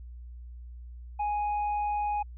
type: tone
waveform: triangle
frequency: 830.6 Hz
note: G#5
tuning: in tune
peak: -25 dBFS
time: 1.19-2.23 s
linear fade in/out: 10 ms
effects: added 60 Hz sine -41 dBFS peak until 2.37 s + resampled to 8000 Hz